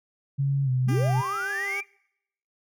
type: tone with pitch glide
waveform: sine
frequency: 138.59 to 127.82 Hz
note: C#3 to C3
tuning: 0 to -40 cents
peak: -21 dBFS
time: 0.38-1.22 s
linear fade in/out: 20 ms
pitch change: -140 cents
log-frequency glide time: 0.64-0.7 s
type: linear sweep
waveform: sine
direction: up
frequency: 111.3 to 2414 Hz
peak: -27 dBFS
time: 0.84-1.84 s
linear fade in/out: 50 ms
type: tone with vibrato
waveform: 10% pulse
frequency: 396.7 Hz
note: G4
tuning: 21 cents sharp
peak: -26 dBFS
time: 0.88-1.81 s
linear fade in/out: 10 ms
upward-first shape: sine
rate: 6.9 Hz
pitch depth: 20 cents each way
effects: noise-tail reverb RT60 0.8 s tail -25 dB re dry